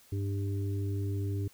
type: harmonic tone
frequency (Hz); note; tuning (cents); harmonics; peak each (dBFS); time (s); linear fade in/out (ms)
99.3; G2; +23; 1 / 3 / 4; -30 / -40 / -42; 0.12-1.48; 5
effects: white hiss -60 dBFS RMS until 1.53 s